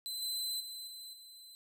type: tone with level steps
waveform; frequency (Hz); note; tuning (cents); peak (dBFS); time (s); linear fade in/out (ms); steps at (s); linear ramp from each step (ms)
sawtooth; 4043; B7; +40; -35 / -32 / -40 / -43 / -49; 0.06-1.55; 0; 0.22 / 0.6 / 0.87 / 1.13; 5
effects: none